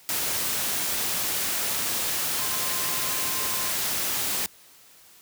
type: tone in noise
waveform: sine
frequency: 1045 Hz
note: C6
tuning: 2 cents flat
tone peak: -38 dBFS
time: 2.39-3.7 s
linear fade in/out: 0 ms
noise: white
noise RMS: -27 dBFS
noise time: 0.09-4.46 s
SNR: -14 dB
effects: white hiss -53 dBFS RMS until 5.21 s + high-pass 60 Hz 12 dB/octave